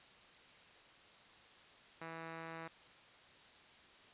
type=tone; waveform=5% pulse; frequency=163.7 Hz; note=E3; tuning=12 cents flat; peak=-34 dBFS; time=2.01-2.68 s; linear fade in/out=5 ms; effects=white hiss -61 dBFS RMS until 4.13 s + resampled to 8000 Hz